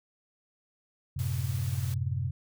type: chord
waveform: sine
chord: F# diminished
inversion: none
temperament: equal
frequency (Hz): 92.5 / 110 / 130.81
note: F#2 / A2 / C3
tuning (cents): 0 / 0 / 0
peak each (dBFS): -32 / -35 / -31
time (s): 1.16-2.31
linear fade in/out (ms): 10
type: noise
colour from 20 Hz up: white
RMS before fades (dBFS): -45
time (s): 1.19-1.94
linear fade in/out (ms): 0
effects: none